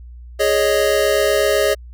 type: chord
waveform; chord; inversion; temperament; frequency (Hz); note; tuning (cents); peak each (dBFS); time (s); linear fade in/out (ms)
square; Ab suspended fourth; none; equal; 415.3 / 554.4 / 622.3; Ab4 / Db5 / Eb5; 0 / 0 / 0; -19; 0.39-1.75; 20
effects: added 60 Hz sine -34 dBFS peak until 1.93 s